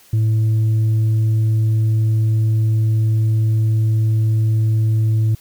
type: tone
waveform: sine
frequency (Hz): 110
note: A2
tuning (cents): 0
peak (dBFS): -10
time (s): 0.13-5.35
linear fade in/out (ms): 5
effects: tanh soft clip ceiling -12 dBFS + white hiss -49 dBFS RMS until 5.4 s